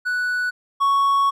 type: tone pair in turn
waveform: triangle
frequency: 1480 / 1111.3 Hz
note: F#6 / C#6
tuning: 0 / +4 cents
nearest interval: perfect fourth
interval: 496 cents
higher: first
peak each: -18 / -13 dBFS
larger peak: second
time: 0.05-0.51 / 0.8-1.31 s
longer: second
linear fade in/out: 20 ms
effects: none